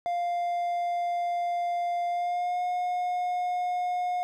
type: tone with pitch glide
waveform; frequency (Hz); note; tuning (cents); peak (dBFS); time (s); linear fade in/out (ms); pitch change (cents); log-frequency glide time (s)
triangle; 699 to 718.7; F5 to F5; +1 to +49; -24; 0.06-4.23; 0; +48; 2.08-2.63
effects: none